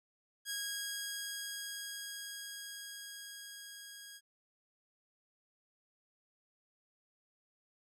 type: tone with level ramp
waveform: 10% pulse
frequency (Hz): 1642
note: G#6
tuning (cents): -20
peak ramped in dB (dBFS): -28 to -41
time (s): 0.45-4.21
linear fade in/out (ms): 50
effects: none